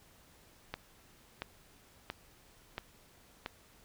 click train, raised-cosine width 0.3 ms, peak -21 dBFS, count 5, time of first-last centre 0.74-3.461 s, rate 1.47 Hz, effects pink hiss -62 dBFS RMS until 3.84 s

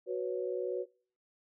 sine chord, F# suspended fourth, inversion none, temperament equal, 370 / 493.9 / 554.4 Hz, F#4 / B4 / C#5, 0 / 0 / 0 cents, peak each -35 / -36 / -39 dBFS, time 0.06-0.86 s, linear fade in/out 50 ms, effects noise-tail reverb RT60 0.5 s tail -25 dB re dry

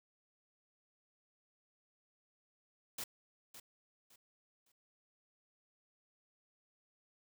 white noise with echo, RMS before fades -42 dBFS, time 2.98-3.04 s, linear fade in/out 5 ms, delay 560 ms, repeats 3, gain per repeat -11 dB, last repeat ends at 4.72 s, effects none

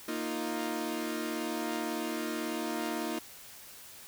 sawtooth chord, Bb suspended fourth, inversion none, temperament equal, 233.1 / 311.1 / 349.2 Hz, Bb3 / Eb4 / F4, 0 / 0 / 0 cents, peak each -34 / -32 / -34 dBFS, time 0.08-3.19 s, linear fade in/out 5 ms, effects white hiss -50 dBFS RMS until 4.07 s

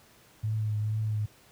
sine tone with vibrato, 107.5 Hz, A2, 40 cents flat, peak -26 dBFS, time 0.43-1.26 s, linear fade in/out 10 ms, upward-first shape triangle, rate 2.2 Hz, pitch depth 33 cents each way, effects pink hiss -58 dBFS RMS until 1.51 s + high-pass 60 Hz 12 dB/octave

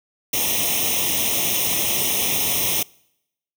white noise with comb filter, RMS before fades -21 dBFS, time 0.33-2.83 s, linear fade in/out 5 ms, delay 0.33 ms, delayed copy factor +1, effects noise-tail reverb RT60 0.8 s tail -25 dB re dry + high-pass 80 Hz 12 dB/octave

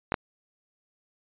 clicks, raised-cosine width 0.5 ms, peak -10 dBFS, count 2, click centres 0.121 / 0.142 s, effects resampled to 8000 Hz

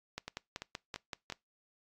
two click trains, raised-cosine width 0.2 ms, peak -23 / -21 dBFS, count 4 / 7, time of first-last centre 0.28-1.3 / 0.18-1.323 s, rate 2.94 / 5.25 Hz, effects noise-tail reverb RT60 0.2 s tail -24 dB re dry + AAC 64 kbps

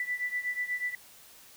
sine beating tone pair, 1975.5 / 1983.7 Hz, B6 / B6, 0 / +7 cents, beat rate 8.2 Hz, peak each -32 / -35 dBFS, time 0-0.95 s, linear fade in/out 2 ms, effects white hiss -54 dBFS RMS until 1.56 s

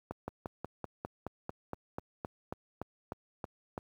slowing click train, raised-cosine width 1 ms, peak -23 dBFS, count 16, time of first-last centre 0.11-3.778 s, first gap 170 ms, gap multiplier 1.05, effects high-pass 60 Hz 12 dB/octave + 10-bit

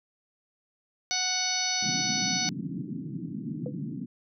harmonic tone, 740 Hz, F#5, in tune, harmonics 1 / 2 / 3 / 4 / 5 / 6 / 7 / 8, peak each -36 / -39 / -34 / -40 / -35 / -31 / -36 / -31 dBFS, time 1.11-2.49 s, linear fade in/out 0 ms
pink band-pass noise, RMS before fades -35 dBFS, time 1.82-4.06 s, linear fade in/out 5 ms, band 140 to 300 Hz, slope 48 dB/octave
sine tone with exponential decay, 493.9 Hz, B4, in tune, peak -29 dBFS, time 3.66-3.76 s, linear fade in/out 2 ms, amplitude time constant 20 ms
effects none

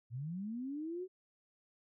sine linear sweep, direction up, 110 to 380.4 Hz, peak -38 dBFS, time 0.1-1.08 s, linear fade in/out 50 ms, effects none

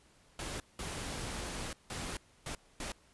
pink noise bursts at uneven times, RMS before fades -40 dBFS, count 5, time 0.39-0.6 / 0.79-1.73 / 1.9-2.17 / 2.46-2.55 / 2.8-2.92 s, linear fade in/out 2 ms, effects pink hiss -65 dBFS RMS until 3.13 s + resampled to 24000 Hz

